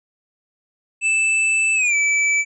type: tone with pitch glide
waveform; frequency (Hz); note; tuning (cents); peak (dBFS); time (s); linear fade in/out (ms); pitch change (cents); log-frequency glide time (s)
square; 2637 to 2309; E7 to D7; 0 to -30; -16; 1.01-2.45; 50; -230; 1.75-1.95
effects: resampled to 22050 Hz